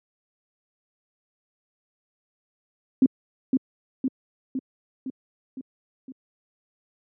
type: tone with echo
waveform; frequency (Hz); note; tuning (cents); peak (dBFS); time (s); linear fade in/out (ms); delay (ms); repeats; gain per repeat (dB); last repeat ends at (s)
sine; 261.6; C4; 0; -12; 3.02-3.06; 2; 510; 6; -4; 6.12
effects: high-pass 150 Hz 12 dB/octave